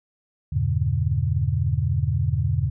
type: chord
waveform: sine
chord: E diminished seventh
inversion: none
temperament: just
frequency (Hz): 82.41 / 98.89 / 118.67 / 142.4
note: E2 / G2 / Bb2 / Db3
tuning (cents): 0 / +16 / +31 / +47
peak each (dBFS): -25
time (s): 0.52-2.7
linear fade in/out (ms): 10
effects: none